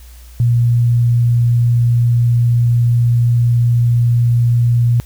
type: tone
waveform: sine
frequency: 119.2 Hz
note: A#2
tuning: 39 cents sharp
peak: -9 dBFS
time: 0.4-5 s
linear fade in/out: 0 ms
effects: added 60 Hz sine -35 dBFS peak until 5.05 s + white hiss -46 dBFS RMS until 5.05 s